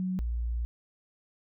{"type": "tone pair in turn", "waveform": "sine", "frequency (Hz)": [185, 58.56], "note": ["F#3", "A#1"], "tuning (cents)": [0, 9], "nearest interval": "octave + minor sixth", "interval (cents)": 1991, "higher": "first", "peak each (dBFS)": -28, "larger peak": "neither", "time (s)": [[0, 0.19], [0.19, 0.65]], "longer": "second", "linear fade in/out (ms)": 0, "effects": []}